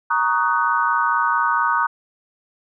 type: chord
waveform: sine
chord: D# minor seventh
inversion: second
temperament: just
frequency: 933.4 / 1120.1 / 1244.5 / 1493.4 Hz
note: A#5 / C#6 / D#6 / F#6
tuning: +2 / +18 / 0 / +16 cents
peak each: -21 / -23 / -21 / -22 dBFS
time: 0.1-1.87 s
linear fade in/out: 10 ms
effects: none